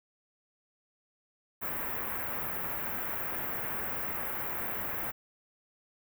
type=band-stop noise; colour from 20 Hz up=white; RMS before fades=-35 dBFS; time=1.61-5.12 s; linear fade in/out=20 ms; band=2000 to 16000 Hz; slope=24 dB/octave; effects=none